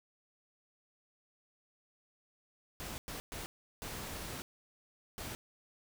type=noise bursts at uneven times; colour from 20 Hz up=pink; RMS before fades=-43 dBFS; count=5; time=2.8-2.98 / 3.08-3.2 / 3.32-3.46 / 3.82-4.42 / 5.18-5.35 s; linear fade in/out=0 ms; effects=none